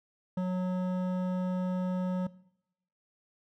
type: tone with hard clipping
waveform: sine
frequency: 183.2 Hz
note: F#3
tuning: 17 cents flat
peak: -30 dBFS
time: 0.37-2.27 s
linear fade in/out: 5 ms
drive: 12 dB
effects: noise-tail reverb RT60 0.8 s tail -20 dB re dry